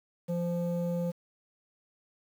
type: tone with low-pass filter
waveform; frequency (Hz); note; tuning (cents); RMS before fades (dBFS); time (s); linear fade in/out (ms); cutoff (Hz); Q
square; 172.9; F3; -17; -31; 0.28-1.12; 20; 520; 2.2
effects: 9-bit